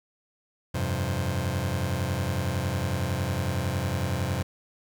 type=chord; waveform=sawtooth; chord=F suspended second; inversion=none; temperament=just; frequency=87.31 / 98.22 / 130.96 Hz; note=F2 / G2 / C3; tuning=0 / +4 / +2 cents; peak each=-26 dBFS; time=0.74-4.43 s; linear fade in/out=10 ms; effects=9-bit